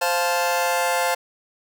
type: chord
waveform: sawtooth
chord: F major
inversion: second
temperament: just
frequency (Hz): 523.8 / 698.5 / 873.1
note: C5 / F5 / A5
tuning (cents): +2 / 0 / -14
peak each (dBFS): -20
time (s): 0.01-1.15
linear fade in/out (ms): 10
effects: none